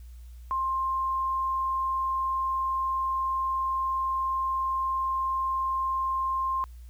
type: tone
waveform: sine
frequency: 1057 Hz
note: C6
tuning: 17 cents sharp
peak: -25 dBFS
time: 0.51-6.64 s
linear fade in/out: 0 ms
effects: added 60 Hz sine -42 dBFS peak until 6.89 s + white hiss -64 dBFS RMS until 6.89 s